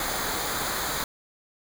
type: noise with comb filter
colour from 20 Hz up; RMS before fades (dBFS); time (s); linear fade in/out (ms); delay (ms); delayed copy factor
pink; -29; 0-1.04; 2; 0.36; -0.65
effects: none